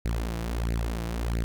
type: tone with flanger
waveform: sawtooth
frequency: 57.2 Hz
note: A#1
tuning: 32 cents flat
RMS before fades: -29 dBFS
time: 0.05-1.44 s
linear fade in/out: 0 ms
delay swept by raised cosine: 0.44 to 6.14 ms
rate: 1.5 Hz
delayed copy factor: +0.8
effects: none